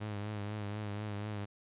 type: tone with vibrato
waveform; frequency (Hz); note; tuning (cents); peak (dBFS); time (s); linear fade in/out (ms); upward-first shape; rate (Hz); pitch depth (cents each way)
sawtooth; 104.2; G#2; +6; -33; 0-1.46; 20; triangle; 4.1; 61
effects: resampled to 8000 Hz